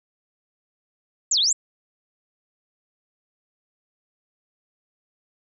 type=exponential two-way sweep; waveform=sine; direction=down then up; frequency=7970 to 3136 to 7970 Hz; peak=-17 dBFS; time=1.31-1.53 s; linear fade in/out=5 ms; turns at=1.39 s; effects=none